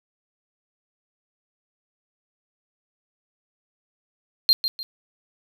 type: tone with echo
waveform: triangle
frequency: 4192 Hz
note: C8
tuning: 2 cents sharp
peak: -11 dBFS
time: 4.49-4.53 s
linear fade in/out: 0 ms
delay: 150 ms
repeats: 2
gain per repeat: -9 dB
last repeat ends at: 4.83 s
effects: none